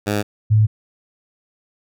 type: tone pair in turn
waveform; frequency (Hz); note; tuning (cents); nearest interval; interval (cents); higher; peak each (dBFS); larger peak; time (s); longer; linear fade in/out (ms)
10% pulse / sine; 103.5 / 107.83; G#2 / A2; -5 / -34; minor second; 71; second; -10; neither; 0.06-0.23 / 0.5-0.67; neither; 20
effects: none